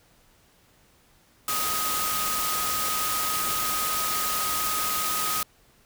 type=tone in noise; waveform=sine; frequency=1254 Hz; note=D#6; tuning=13 cents sharp; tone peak=-29 dBFS; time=1.48-5.43 s; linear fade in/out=2 ms; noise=white; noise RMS=-28 dBFS; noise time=1.48-5.43 s; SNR=-4 dB; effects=pink hiss -60 dBFS RMS until 5.85 s